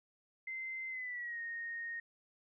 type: tone with pitch glide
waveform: sine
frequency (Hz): 2073 to 1857.5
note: C7 to A#6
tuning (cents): -17 to -7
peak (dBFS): -39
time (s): 0.47-2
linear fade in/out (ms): 5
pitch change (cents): -190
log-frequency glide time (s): 0.89-1.4
effects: none